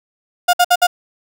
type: tone bursts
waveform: 35% pulse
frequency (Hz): 712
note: F5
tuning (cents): +33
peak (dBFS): -7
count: 4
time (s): 0.48-0.87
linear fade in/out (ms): 10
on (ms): 54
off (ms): 58
effects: none